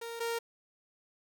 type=tone pair in turn; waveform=sawtooth; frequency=464 / 464 Hz; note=A#4 / A#4; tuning=-8 / -8 cents; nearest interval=unison; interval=0 cents; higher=neither; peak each=-35 / -28 dBFS; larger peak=second; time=0.01-0.2 / 0.2-0.39 s; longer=neither; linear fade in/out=10 ms; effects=9-bit